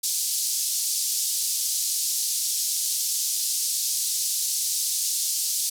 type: band-pass noise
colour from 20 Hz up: pink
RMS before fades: -26 dBFS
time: 0.03-5.7 s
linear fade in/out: 10 ms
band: 4800 to 13000 Hz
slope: 24 dB/octave
effects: none